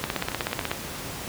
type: two click trains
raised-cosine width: 0.3 ms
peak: -9 / -18 dBFS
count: 12 / 6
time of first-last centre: 0.04-0.715 / 0.22-0.71 s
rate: 16.3 / 10.2 Hz
effects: pink hiss -35 dBFS RMS until 1.28 s + high-pass 60 Hz 12 dB/octave